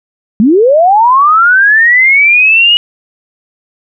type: linear sweep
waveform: sine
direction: up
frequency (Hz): 195.7 to 2917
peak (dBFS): -3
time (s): 0.4-2.77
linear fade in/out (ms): 0
effects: none